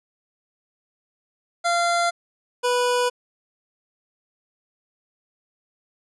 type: tone pair in turn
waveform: 25% pulse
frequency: 690 / 491.9 Hz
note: F5 / B4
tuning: -21 / -7 cents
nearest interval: tritone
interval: 586 cents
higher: first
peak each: -15 dBFS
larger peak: neither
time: 1.64-2.11 / 2.63-3.1 s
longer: neither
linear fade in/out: 20 ms
effects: resampled to 24000 Hz